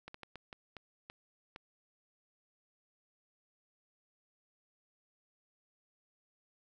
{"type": "slowing click train", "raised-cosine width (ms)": 0.3, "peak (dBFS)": -30, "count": 8, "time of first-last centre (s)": [0.08, 1.561], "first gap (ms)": 64, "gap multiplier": 1.39, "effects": []}